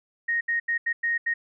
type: tone bursts at uneven times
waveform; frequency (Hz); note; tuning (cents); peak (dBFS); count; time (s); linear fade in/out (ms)
sine; 1864.7; A#6; 0; -22; 6; 0.28-0.41 / 0.48-0.6 / 0.68-0.78 / 0.86-0.93 / 1.03-1.18 / 1.26-1.34; 10
effects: none